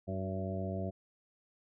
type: harmonic tone with a mistuned harmonic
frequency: 95.3 Hz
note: G2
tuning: 48 cents flat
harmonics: 1 / 2 / 3 / 4 / 5 / 6 / 7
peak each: -38 / -39 / -47 / -44 / -49 / -44 / -42 dBFS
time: 0.07-0.91 s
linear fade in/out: 20 ms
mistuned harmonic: 4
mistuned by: -35 cents
effects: none